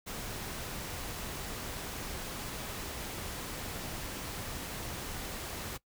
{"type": "noise", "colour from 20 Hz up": "pink", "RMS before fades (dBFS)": -40, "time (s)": [0.06, 5.78], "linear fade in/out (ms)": 20, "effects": ["noise-tail reverb RT60 0.1 s tail -20 dB re dry"]}